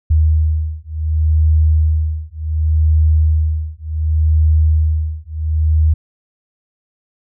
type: beating tone pair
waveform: sine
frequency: 77.78 / 78.46 Hz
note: D#2 / D#2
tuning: 0 / +15 cents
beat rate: 0.68 Hz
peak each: -14 dBFS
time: 0.1-5.94 s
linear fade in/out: 10 ms
effects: none